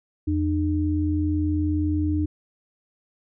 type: tone pair together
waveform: sine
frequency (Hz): 84.97 / 303.1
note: F2 / D#4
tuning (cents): -47 / -45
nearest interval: octave + minor seventh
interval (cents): 2202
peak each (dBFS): -23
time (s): 0.27-2.26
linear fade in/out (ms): 10
effects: none